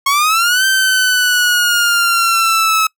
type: linear two-way sweep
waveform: sawtooth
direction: up then down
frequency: 1087 to 1558 to 1290 Hz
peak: -7 dBFS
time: 0.06-2.87 s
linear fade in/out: 5 ms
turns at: 0.65 s
effects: noise-tail reverb RT60 0.1 s tail -25 dB re dry